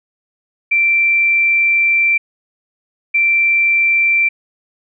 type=tone bursts at uneven times; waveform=sine; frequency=2349 Hz; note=D7; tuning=in tune; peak=-10 dBFS; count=2; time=0.71-2.18 / 3.14-4.29 s; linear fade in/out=10 ms; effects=none

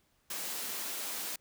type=high-pass noise; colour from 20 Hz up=white; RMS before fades=-38 dBFS; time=0.3-1.36 s; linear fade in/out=5 ms; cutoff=180 Hz; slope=24 dB/octave; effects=pink hiss -72 dBFS RMS until 1.4 s

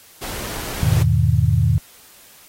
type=noise; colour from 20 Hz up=pink; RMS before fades=-29 dBFS; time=0.21-1.04 s; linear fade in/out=20 ms
type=chord; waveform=sine; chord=E major seventh; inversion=none; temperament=equal; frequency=82.41 / 103.83 / 123.47 / 155.56 Hz; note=E2 / G#2 / B2 / D#3; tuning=0 / 0 / 0 / 0 cents; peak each=-19 / -18 / -18 / -20 dBFS; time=0.83-1.78 s; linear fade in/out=0 ms
effects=white hiss -47 dBFS RMS until 2.48 s + AAC 48 kbps

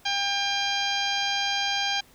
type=harmonic tone with a mistuned harmonic; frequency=800 Hz; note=G5; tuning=35 cents sharp; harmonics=1 / 2 / 3 / 4 / 5 / 6 / 7 / 8; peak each=-30 / -32 / -32 / -29 / -34 / -33 / -41 / -39 dBFS; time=0.05-2.01 s; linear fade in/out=10 ms; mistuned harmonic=7; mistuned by=-24 cents; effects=pink hiss -56 dBFS RMS until 2.14 s

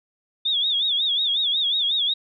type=tone with vibrato; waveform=sine; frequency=3520 Hz; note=A7; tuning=in tune; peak=-19 dBFS; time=0.45-2.14 s; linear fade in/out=10 ms; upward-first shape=sine; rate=5.5 Hz; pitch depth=130 cents each way; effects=none

